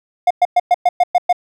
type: tone bursts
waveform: triangle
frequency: 714 Hz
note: F5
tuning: 38 cents sharp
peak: -6 dBFS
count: 8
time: 0.27-1.328 s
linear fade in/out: 5 ms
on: 36 ms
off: 110 ms
effects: none